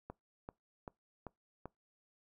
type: click train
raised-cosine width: 1 ms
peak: -30 dBFS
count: 5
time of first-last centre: 0.1-1.656 s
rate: 2.57 Hz
effects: noise-tail reverb RT60 0.2 s tail -24 dB re dry